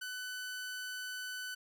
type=tone; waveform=sawtooth; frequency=1500 Hz; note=F#6; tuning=23 cents sharp; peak=-36 dBFS; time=0.01-1.55 s; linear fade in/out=10 ms; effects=none